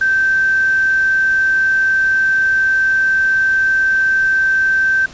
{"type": "tone with quantisation", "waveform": "sine", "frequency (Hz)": 1556, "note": "G6", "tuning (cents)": -13, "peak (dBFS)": -11, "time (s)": [0.01, 5.06], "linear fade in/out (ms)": 5, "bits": 6, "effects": ["pink hiss -38 dBFS RMS until 5.13 s", "resampled to 16000 Hz"]}